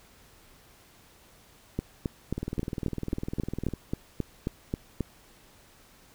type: two click trains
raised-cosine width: 3 ms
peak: -15 / -19 dBFS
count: 13 / 28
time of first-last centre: 1.79-5.007 / 2.38-3.737 s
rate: 3.73 / 19.9 Hz
effects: pink hiss -57 dBFS RMS until 6.14 s